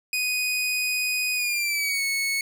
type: tone with pitch glide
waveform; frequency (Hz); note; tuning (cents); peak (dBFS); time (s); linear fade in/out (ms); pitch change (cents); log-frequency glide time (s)
sawtooth; 2489 to 2205; D#7 to C#7; 0 to -10; -20; 0.13-2.41; 2; -210; 1.34-2.03
effects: none